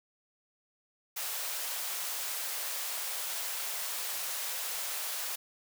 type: high-pass noise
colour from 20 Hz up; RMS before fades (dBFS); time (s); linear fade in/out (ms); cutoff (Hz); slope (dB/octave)
white; -36; 1.16-5.36; 10; 510; 24
effects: none